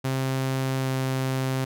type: tone with pitch glide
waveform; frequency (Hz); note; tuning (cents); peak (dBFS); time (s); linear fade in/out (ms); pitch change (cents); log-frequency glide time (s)
sawtooth; 132.5 to 131.74; C3 to C3; +22 to +12; -20; 0.04-1.65; 10; -10; 0.8-0.86
effects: none